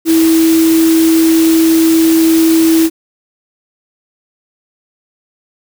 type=tone in noise; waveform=sine; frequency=325.1 Hz; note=E4; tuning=24 cents flat; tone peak=-6 dBFS; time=0.05-2.9 s; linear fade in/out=50 ms; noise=white; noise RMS=-20 dBFS; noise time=0.05-2.9 s; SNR=+11 dB; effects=none